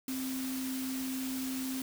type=tone in noise; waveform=sine; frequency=261.6 Hz; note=C4; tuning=in tune; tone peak=-34 dBFS; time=0.08-1.82 s; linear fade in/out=2 ms; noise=white; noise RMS=-42 dBFS; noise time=0.08-1.82 s; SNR=+5 dB; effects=none